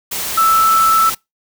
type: tone in noise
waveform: sine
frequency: 1318.5 Hz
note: E6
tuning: in tune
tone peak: -9 dBFS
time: 0.37-1.1 s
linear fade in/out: 10 ms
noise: white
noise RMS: -22 dBFS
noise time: 0.11-1.15 s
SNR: +10 dB
effects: noise-tail reverb RT60 0.2 s tail -25 dB re dry